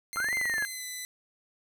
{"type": "tone with pitch glide", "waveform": "10% pulse", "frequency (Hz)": [2093, 2004], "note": ["C7", "B6"], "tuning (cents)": [0, 25], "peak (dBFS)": -27, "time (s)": [0.13, 1.05], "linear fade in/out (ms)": 0, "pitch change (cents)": -75, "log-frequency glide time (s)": [0.58, 0.84]}
{"type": "click train", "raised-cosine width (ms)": 0.5, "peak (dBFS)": -24, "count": 12, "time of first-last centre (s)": [0.16, 0.624], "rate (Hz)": 23.7}
{"type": "linear two-way sweep", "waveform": "sine", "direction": "up then down", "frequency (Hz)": [1318.5, 2113, 1630], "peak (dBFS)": -27, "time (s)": [0.17, 0.65], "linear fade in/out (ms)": 0, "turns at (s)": 0.35}
{"effects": []}